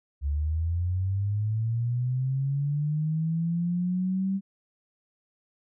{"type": "linear sweep", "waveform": "sine", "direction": "up", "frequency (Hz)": [69.3, 196], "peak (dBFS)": -24, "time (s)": [0.21, 4.41], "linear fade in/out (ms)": 50, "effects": []}